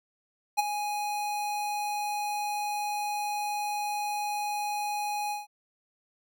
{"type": "tone with ADSR envelope", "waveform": "square", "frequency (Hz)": 830.6, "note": "G#5", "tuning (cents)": 0, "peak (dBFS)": -20, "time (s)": [0.57, 5.47], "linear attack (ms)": 23, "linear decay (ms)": 19, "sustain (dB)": -10, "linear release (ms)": 160, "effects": []}